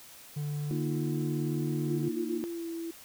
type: tone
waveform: triangle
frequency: 147.2 Hz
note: D3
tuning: 4 cents sharp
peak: -29 dBFS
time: 0.36-2.09 s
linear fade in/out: 10 ms
type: chord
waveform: sine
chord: Bb suspended fourth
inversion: none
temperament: equal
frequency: 233.1 / 311.1 / 349.2 Hz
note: Bb3 / Eb4 / F4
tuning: 0 / 0 / 0 cents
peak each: -36 / -35 / -36 dBFS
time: 0.71-2.44 s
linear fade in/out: 0 ms
type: tone with pitch glide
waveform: sine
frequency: 341.7 to 332.5 Hz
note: F4 to E4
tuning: -38 to +15 cents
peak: -34 dBFS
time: 1.88-2.91 s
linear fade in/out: 5 ms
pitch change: -47 cents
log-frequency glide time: 2.48-2.68 s
effects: white hiss -51 dBFS RMS until 3.04 s